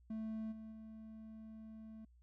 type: tone with level steps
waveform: triangle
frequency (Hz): 220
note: A3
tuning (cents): 0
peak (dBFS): -38 / -46 / -48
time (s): 0.1-2.05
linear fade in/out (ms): 5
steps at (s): 0.51 / 0.71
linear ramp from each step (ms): 20
effects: added 60 Hz sine -63 dBFS peak until 2.22 s